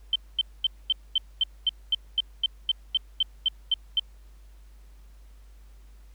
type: tone bursts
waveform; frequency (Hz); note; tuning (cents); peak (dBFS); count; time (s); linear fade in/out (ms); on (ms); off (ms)
sine; 3100; G7; -20; -19; 16; 0.13-3.996; 2; 26; 230
effects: added 50 Hz sine -47 dBFS peak until 6.14 s + pink hiss -64 dBFS RMS until 6.14 s